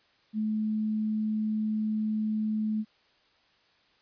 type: tone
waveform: sine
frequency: 215.6 Hz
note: A3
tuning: 35 cents flat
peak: -26 dBFS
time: 0.33-2.85 s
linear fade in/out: 50 ms
effects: white hiss -65 dBFS RMS until 4.01 s + resampled to 11025 Hz